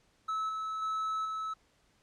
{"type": "tone with level steps", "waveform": "triangle", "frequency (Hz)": 1300, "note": "E6", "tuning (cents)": -24, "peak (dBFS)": [-29, -32, -29, -32], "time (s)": [0.28, 1.54], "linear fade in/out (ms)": 10, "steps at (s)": [0.49, 0.82, 1.25], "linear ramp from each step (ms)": 2, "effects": ["pink hiss -69 dBFS RMS until 2.02 s", "low-pass 8000 Hz 12 dB/octave"]}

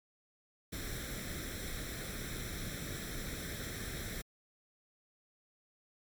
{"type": "noise with comb filter", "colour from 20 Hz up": "pink", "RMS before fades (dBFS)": -41, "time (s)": [0.72, 4.22], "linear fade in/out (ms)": 10, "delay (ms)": 0.53, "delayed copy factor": 0.75, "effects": ["MP3 96 kbps"]}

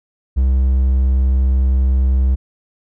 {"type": "tone", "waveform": "triangle", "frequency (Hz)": 65.2, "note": "C2", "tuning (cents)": -5, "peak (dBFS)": -9, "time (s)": [0.36, 2.36], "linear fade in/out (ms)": 20, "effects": []}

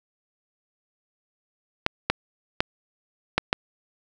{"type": "clicks", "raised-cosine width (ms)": 0.3, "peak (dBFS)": -3, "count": 5, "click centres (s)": [1.864, 2.1, 2.605, 3.38, 3.529], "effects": []}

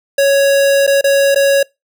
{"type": "tone with dropouts", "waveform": "square", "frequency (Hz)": 555, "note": "C#5", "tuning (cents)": 2, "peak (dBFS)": -9, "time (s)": [0.18, 1.63], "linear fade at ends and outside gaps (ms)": 5, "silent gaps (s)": [[0.867, 0.875], [1.012, 1.041], [1.347, 1.358]], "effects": ["noise-tail reverb RT60 0.2 s tail -25 dB re dry"]}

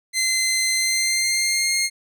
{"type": "tone with pitch glide", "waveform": "15% pulse", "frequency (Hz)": [2065, 2132], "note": ["C7", "C7"], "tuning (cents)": [-23, 32], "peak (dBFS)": -12, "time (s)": [0.13, 1.9], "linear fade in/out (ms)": 50, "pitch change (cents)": 55, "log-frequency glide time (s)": [0.75, 1.75], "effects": []}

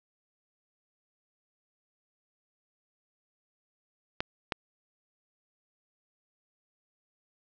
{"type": "clicks", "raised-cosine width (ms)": 0.3, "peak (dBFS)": -13, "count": 2, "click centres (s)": [4.205, 4.522], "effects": ["resampled to 16000 Hz", "9-bit"]}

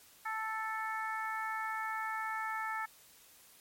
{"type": "harmonic tone", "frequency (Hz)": 440, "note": "A4", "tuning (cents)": 0, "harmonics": [2, 3, 4, 5], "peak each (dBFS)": [-39, -39, -40, -45], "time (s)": [0.25, 2.86], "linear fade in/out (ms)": 10, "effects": ["white hiss -60 dBFS RMS until 3.6 s", "MP3 64 kbps"]}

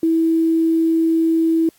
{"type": "tone with quantisation", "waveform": "sine", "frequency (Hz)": 326.3, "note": "E4", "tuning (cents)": -18, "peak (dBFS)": -13, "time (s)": [0.03, 1.69], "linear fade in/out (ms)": 2, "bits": 7, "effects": ["white hiss -56 dBFS RMS until 1.78 s", "AAC 64 kbps"]}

